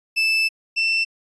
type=tone pair in turn; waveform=35% pulse; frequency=2637 / 2677 Hz; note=E7 / E7; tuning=0 / +26 cents; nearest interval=unison; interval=26 cents; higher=second; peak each=-15 / -16 dBFS; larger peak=first; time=0.16-0.49 / 0.76-1.05 s; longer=first; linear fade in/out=20 ms; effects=resampled to 22050 Hz